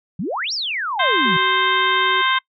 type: exponential two-way sweep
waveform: sine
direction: up then down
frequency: 150.6 to 5750 to 150.6 Hz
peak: -21 dBFS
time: 0.19-1.37 s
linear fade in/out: 5 ms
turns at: 0.53 s
type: harmonic tone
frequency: 523.3 Hz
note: C5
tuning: in tune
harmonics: 2 / 3 / 4 / 5 / 6 / 7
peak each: -19 / -21 / -23 / -31 / -24 / -25 dBFS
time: 0.99-2.39 s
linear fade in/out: 10 ms
type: tone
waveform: triangle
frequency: 376.7 Hz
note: F#4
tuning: 31 cents sharp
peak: -24 dBFS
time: 1.25-2.22 s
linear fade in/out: 10 ms
effects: noise-tail reverb RT60 0.1 s tail -23 dB re dry